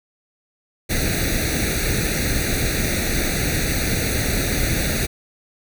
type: noise with comb filter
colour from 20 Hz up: pink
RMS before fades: -21 dBFS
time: 0.89-5.07 s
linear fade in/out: 20 ms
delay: 0.48 ms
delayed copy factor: +0.95
effects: none